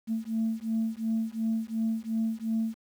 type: beating tone pair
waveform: sine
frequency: 222.2 / 225 Hz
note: A3 / A3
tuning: +17 / +39 cents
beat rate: 2.8 Hz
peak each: -29 dBFS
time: 0.07-2.77 s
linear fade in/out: 50 ms
effects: tanh soft clip ceiling -21 dBFS + 9-bit